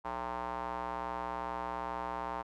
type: tone with band-pass filter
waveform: square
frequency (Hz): 61.2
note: B1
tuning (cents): -15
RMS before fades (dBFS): -38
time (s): 0.04-2.43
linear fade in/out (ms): 20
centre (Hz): 940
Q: 3.4
effects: none